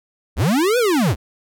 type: linear two-way sweep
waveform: square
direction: up then down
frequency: 47.21 to 509 to 55.8 Hz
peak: -15 dBFS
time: 0.36-1.16 s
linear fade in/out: 50 ms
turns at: 0.78 s
effects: none